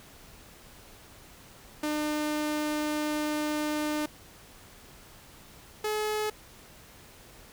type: tone pair in turn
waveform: sawtooth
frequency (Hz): 301.5 / 426.4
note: D4 / G#4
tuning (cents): +46 / +46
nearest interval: tritone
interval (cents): 600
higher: second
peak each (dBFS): -24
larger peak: neither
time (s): 1.83-4.06 / 5.84-6.3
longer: first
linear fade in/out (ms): 5
effects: pink hiss -52 dBFS RMS until 7.52 s